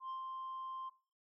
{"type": "tone with ADSR envelope", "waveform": "sine", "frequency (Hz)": 1050, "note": "C6", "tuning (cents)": 6, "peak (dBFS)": -37, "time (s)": [0, 0.9], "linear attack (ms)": 100, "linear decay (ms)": 110, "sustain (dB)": -3, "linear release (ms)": 19, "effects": ["noise-tail reverb RT60 0.4 s tail -20 dB re dry", "tanh soft clip ceiling -39 dBFS"]}